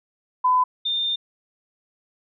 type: tone pair in turn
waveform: sine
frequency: 1007 / 3614 Hz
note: B5 / A7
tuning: +33 / +46 cents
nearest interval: octave + minor seventh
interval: 2213 cents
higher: second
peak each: -15 / -21 dBFS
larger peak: first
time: 0.44-0.64 / 0.85-1.16 s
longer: second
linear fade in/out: 10 ms
effects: none